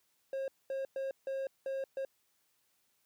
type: tone bursts at uneven times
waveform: triangle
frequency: 538 Hz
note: C5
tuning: 48 cents sharp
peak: -32 dBFS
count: 6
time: 0.33-0.48 / 0.7-0.85 / 0.96-1.11 / 1.27-1.47 / 1.66-1.84 / 1.97-2.05 s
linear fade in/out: 2 ms
effects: white hiss -75 dBFS RMS until 3.05 s + high-pass 60 Hz 12 dB/octave